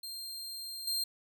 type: tone with level steps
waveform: sawtooth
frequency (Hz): 4186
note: C8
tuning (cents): 0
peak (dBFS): -37 / -28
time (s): 0.03-1.04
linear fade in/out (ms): 5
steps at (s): 0.87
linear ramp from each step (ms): 5
effects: none